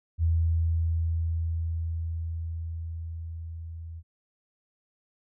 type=tone with level ramp; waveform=sine; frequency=82.41 Hz; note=E2; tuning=in tune; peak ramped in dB=-20 to -37 dBFS; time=0.18-4.03 s; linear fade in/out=50 ms; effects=none